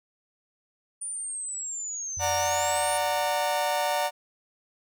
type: linear two-way sweep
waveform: sine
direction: down then up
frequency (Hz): 9397 to 5588 to 9397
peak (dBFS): -31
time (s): 1.01-2.98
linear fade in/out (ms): 10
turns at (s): 2.36
type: tone with exponential decay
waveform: sine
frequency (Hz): 89.1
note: F2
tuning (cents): +35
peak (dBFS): -35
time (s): 2.17-4.06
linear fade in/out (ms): 0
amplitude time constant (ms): 410
type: chord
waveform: 40% pulse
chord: D augmented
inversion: none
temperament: just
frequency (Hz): 587.3 / 734.2 / 917.7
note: D5 / F#5 / A#5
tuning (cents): 0 / -14 / -27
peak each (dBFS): -28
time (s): 2.19-4.11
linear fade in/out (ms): 50
effects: none